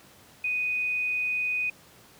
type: tone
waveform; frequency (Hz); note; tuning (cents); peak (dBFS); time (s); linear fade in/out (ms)
sine; 2489; D#7; 0; -25; 0.44-1.7; 5
effects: pink hiss -54 dBFS RMS until 2.19 s + high-pass 80 Hz 12 dB/octave